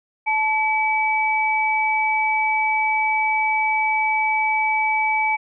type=tone pair together; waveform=sine; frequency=869.8 / 2290 Hz; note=A5 / D7; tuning=-20 / -44 cents; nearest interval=octave + perfect fourth; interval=1676 cents; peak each=-20 dBFS; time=0.26-5.37 s; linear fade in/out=20 ms; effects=none